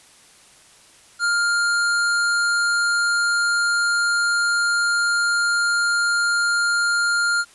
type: tone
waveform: square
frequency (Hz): 1404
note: F6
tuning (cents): +9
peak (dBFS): -18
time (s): 1.19-7.45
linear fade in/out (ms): 50
effects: white hiss -50 dBFS RMS until 7.54 s + resampled to 24000 Hz